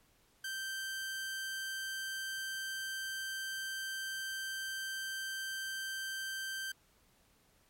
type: tone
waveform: sawtooth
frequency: 1562 Hz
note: G6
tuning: 7 cents flat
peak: -34 dBFS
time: 0.44-6.72 s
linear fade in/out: 5 ms
effects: pink hiss -69 dBFS RMS until 7.69 s + MP3 64 kbps